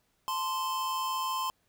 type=tone pair together; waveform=square; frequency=875.4 / 1041 Hz; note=A5 / C6; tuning=-9 / -9 cents; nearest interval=minor third; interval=300 cents; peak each=-39 / -31 dBFS; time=0.28-1.5 s; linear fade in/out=0 ms; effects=pink hiss -73 dBFS RMS until 1.68 s